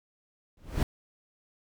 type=noise with exponential growth; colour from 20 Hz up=brown; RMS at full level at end=-22 dBFS; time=0.57-0.83 s; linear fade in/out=2 ms; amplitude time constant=56 ms; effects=none